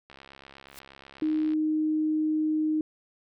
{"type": "click train", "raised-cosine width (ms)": 0.3, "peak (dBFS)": -31, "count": 99, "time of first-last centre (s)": [0.1, 1.535], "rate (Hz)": 68.3}
{"type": "noise with exponential growth", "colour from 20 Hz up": "white", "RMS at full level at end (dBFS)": -41, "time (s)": [0.68, 0.79], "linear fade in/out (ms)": 2, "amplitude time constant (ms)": 22}
{"type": "tone", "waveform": "sine", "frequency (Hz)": 309.9, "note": "D#4", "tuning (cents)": -7, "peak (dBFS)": -23, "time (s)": [1.22, 2.81], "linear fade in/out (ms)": 2}
{"effects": []}